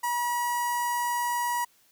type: tone with notch filter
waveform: sawtooth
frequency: 964 Hz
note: B5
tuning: 42 cents flat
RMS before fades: -28 dBFS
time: 0.03-1.65 s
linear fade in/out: 10 ms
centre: 3600 Hz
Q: 0.73
effects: white hiss -63 dBFS RMS until 1.91 s